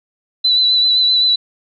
sine tone with vibrato, 3987 Hz, B7, 16 cents sharp, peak -10 dBFS, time 0.44-1.36 s, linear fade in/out 10 ms, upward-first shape sine, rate 7.7 Hz, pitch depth 28 cents each way, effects none

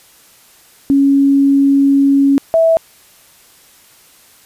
sine tone pair in turn, 277.2 / 654.6 Hz, C#4 / E5, 0 / -12 cents, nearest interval octave + minor third, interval 1488 cents, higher second, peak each -7 dBFS, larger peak neither, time 0.9-2.38 / 2.54-2.77 s, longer first, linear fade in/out 0 ms, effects white hiss -46 dBFS RMS until 4.45 s + resampled to 32000 Hz

